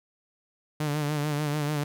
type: tone with vibrato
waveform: sawtooth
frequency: 148.6 Hz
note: D3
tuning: 21 cents sharp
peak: -22 dBFS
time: 0.8-1.84 s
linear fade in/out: 5 ms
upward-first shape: sine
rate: 6.8 Hz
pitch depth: 52 cents each way
effects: none